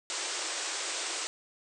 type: band-pass noise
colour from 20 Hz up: white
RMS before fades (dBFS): -35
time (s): 0.1-1.27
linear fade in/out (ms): 0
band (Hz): 310 to 8600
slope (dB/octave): 96
effects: none